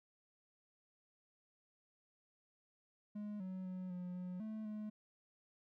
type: tone with pitch steps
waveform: triangle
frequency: 208.6 / 186.6 / 184.4 / 179.5 / 181 / 217.4 / 212.8 Hz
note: G#3 / F#3 / F#3 / F3 / F#3 / A3 / G#3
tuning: +8 / +15 / -6 / +48 / -38 / -21 / +42 cents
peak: -40 dBFS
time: 3.15-4.9 s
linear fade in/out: 10 ms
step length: 250 ms
effects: none